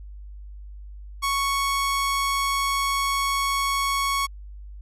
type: tone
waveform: sawtooth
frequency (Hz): 1108.7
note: C#6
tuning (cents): 0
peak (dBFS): -18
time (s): 1.22-4.27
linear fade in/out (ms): 20
effects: added 50 Hz sine -37 dBFS peak until 4.81 s + resampled to 32000 Hz